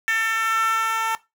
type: tone with high-pass filter sweep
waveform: 10% pulse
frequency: 447.7 Hz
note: A4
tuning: 30 cents sharp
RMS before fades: -22 dBFS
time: 0.08-1.15 s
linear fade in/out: 0 ms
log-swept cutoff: 1800 to 1000 Hz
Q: 4.8
effects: noise-tail reverb RT60 0.2 s tail -17 dB re dry